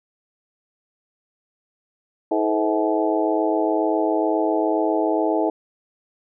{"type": "harmonic tone with a mistuned harmonic", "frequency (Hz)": 107.3, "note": "A2", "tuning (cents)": -43, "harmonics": [3, 4, 5, 6, 7, 8], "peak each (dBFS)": [-22, -24, -28, -24, -29, -27], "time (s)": [2.31, 5.5], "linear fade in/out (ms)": 5, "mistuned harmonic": 5, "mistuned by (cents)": -83, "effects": []}